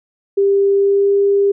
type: tone with pitch glide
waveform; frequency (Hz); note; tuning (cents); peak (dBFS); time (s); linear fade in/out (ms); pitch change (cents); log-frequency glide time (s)
sine; 396.8 to 399.8; G4 to G4; +21 to +34; -10; 0.37-1.52; 10; +13; 0.74-1.13
effects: none